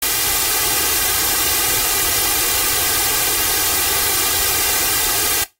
white noise with comb filter, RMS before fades -17 dBFS, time 0.02-5.44 s, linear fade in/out 5 ms, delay 2.5 ms, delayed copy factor +1, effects noise-tail reverb RT60 0.2 s tail -18 dB re dry + AAC 48 kbps

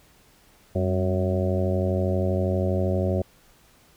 harmonic tone with a mistuned harmonic, 92.5 Hz, F#2, in tune, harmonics 1 / 2 / 3 / 4 / 5 / 6 / 7 / 8, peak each -24 / -28 / -36 / -29 / -36 / -29 / -32 / -42 dBFS, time 0.75-3.22 s, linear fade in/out 5 ms, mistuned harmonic 2, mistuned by +84 cents, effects pink hiss -57 dBFS RMS until 3.96 s

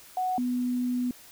sine tone pair in turn, 740 / 247.6 Hz, F#5 / B3, 0 / +5 cents, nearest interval octave + perfect fifth, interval 1895 cents, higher first, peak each -25 dBFS, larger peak neither, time 0.17-0.38 / 0.38-1.11 s, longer second, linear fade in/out 2 ms, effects white hiss -51 dBFS RMS until 1.31 s

